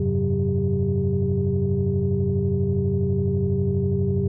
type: tone cluster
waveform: sine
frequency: 88.8 / 101 / 133.6 / 186.7 / 398 Hz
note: F2 / G#2 / C3 / F#3 / G4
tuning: +29 / -48 / +36 / +16 / +26 cents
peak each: -25 dBFS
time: 0-4.28 s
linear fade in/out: 5 ms
effects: tanh soft clip ceiling -11 dBFS